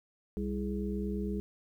harmonic tone with a mistuned harmonic, 65.9 Hz, C2, 13 cents sharp, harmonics 1 / 3 / 5 / 6, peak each -37 / -34 / -41 / -39 dBFS, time 0.37-1.4 s, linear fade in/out 0 ms, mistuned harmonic 6, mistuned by +98 cents, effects 11-bit

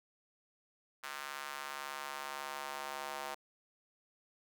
square tone with high-pass filter sweep, 70.9 Hz, C#2, 40 cents sharp, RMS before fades -43 dBFS, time 1.03-3.35 s, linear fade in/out 10 ms, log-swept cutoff 1300 to 780 Hz, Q 1.6, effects none

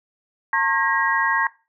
sine tone cluster, 908 / 1082 / 1626 / 1895 Hz, A#5 / C#6 / G#6 / A#6, -46 / -42 / -37 / +28 cents, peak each -23 dBFS, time 0.53-1.47 s, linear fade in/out 2 ms, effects noise-tail reverb RT60 0.3 s tail -19 dB re dry

